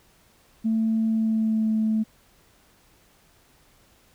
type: tone with pitch glide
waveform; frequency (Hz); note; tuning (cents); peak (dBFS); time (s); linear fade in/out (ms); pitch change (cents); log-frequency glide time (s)
sine; 222.6 to 218.8; A3 to A3; +20 to -9; -19; 0.64-2.04; 20; -29; 1.07-1.72
effects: tanh soft clip ceiling -15 dBFS + pink hiss -59 dBFS RMS until 4.14 s